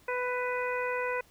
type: harmonic tone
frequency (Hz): 496.7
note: B4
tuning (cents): +10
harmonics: 1 / 2 / 3 / 4 / 5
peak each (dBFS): -32 / -35 / -37 / -38 / -39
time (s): 0.08-1.21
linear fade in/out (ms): 5
effects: pink hiss -61 dBFS RMS until 1.3 s